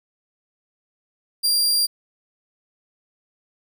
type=tone; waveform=sawtooth; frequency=4764 Hz; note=D8; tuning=24 cents sharp; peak=-14 dBFS; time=1.43-1.87 s; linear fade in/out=20 ms; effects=none